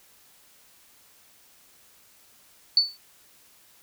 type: tone with exponential decay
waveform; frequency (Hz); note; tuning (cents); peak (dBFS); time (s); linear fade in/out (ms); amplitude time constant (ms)
sine; 4484; C#8; +19; -12; 2.77-2.97; 2; 42
effects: white hiss -57 dBFS RMS until 3.82 s

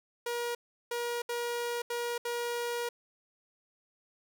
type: tone bursts at uneven times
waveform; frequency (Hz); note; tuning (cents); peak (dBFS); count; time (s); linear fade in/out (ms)
sawtooth; 477; A#4; +40; -28; 5; 0.26-0.55 / 0.91-1.22 / 1.29-1.82 / 1.9-2.18 / 2.25-2.89; 5
effects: none

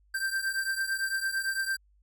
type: beating tone pair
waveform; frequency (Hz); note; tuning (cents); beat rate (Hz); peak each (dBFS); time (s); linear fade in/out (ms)
square; 1568 / 1576.9; G6 / G6; 0 / +10; 8.9; -31 / -34; 0.14-1.77; 10
effects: added 50 Hz sine -61 dBFS peak until 2.02 s

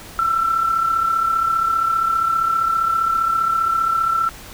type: tone with amplitude modulation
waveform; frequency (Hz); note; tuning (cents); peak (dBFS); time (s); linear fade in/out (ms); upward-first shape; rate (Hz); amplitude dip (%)
sine; 1340; E6; +28; -13; 0.19-4.29; 0; sine; 35.1; 55
effects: pink hiss -38 dBFS RMS until 4.53 s

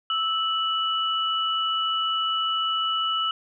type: tone pair together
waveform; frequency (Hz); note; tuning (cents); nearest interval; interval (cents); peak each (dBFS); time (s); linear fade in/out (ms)
sine; 1312.6 / 2951; E6 / F#7; -8 / -5; octave + major second; 1403; -25; 0.1-3.31; 2
effects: none

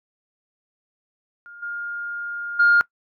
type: tone with level steps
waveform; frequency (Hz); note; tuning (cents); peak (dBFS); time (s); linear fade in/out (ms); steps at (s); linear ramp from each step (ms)
sine; 1413; F6; +20; -39 / -27 / -11; 1.46-2.81; 0; 1.62 / 2.59; 10
effects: noise-tail reverb RT60 0.1 s tail -21 dB re dry + tanh soft clip ceiling -8 dBFS

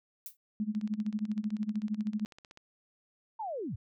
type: noise with exponential decay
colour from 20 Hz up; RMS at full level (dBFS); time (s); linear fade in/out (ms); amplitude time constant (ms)
violet; -38; 0.26-0.37; 1; 23
type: tone with tremolo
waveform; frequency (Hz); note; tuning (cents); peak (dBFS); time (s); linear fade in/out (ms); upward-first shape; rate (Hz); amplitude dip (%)
sine; 212.3; G#3; +38; -27; 0.6-2.25; 0; sine; 13; 90
type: click train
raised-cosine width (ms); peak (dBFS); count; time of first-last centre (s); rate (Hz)
0.2; -34; 30; 0.75-2.574; 15.9
type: linear sweep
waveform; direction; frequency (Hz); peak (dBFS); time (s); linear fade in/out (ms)
sine; down; 930 to 73.9; -34; 3.39-3.76; 10
effects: none

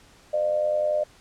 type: tone with amplitude modulation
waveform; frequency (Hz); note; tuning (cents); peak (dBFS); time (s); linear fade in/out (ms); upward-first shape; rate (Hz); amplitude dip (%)
sine; 604; D5; +48; -18; 0.33-1.04; 10; sine; 90.1; 60
effects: pink hiss -54 dBFS RMS until 1.2 s + low-pass 9000 Hz 12 dB/octave

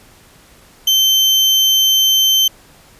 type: tone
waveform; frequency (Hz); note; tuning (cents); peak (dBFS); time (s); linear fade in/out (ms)
35% pulse; 3100; G7; -20; -8; 0.87-2.48; 5
effects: pink hiss -46 dBFS RMS until 2.99 s + resampled to 32000 Hz

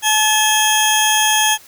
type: tone pair together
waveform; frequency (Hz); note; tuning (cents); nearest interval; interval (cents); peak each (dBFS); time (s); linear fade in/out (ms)
20% pulse; 862 / 3242; A5 / G#7; -36 / -42; octave + major seventh; 2294; -10; 0.02-1.58; 50
effects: white hiss -44 dBFS RMS until 1.67 s

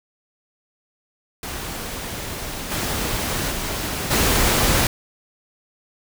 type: noise with level steps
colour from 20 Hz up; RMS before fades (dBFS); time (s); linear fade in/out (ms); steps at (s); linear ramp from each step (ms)
pink; -30 / -24 / -26 / -18; 1.43-4.87; 2; 2.7 / 3.5 / 4.1; 20
effects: none

